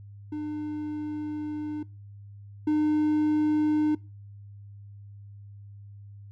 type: tone pair in turn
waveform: triangle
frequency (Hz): 301.2 / 303.6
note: D4 / D#4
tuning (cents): +44 / -42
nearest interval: unison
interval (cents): 14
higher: second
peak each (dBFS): -28 / -19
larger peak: second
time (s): 0.32-1.83 / 2.67-3.95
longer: first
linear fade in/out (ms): 5
effects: noise-tail reverb RT60 0.3 s tail -23 dB re dry + added 101 Hz sine -43 dBFS peak until 6.31 s